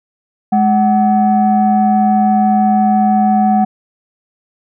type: tone pair together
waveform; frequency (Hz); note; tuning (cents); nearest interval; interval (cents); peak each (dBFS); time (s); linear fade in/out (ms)
sine; 210.2 / 749; G#3 / F#5; +21 / +21; octave + minor seventh; 2200; -10; 0.52-3.65; 10
effects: tanh soft clip ceiling -3 dBFS